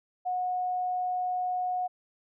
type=tone; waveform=sine; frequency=729 Hz; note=F#5; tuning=26 cents flat; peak=-27 dBFS; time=0.25-1.88 s; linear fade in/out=20 ms; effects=none